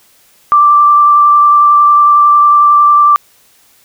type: tone with vibrato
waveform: sine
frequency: 1174.7 Hz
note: D6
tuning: in tune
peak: -3 dBFS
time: 0.52-3.16 s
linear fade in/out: 0 ms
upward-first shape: triangle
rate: 11 Hz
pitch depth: 12 cents each way
effects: white hiss -48 dBFS RMS until 3.84 s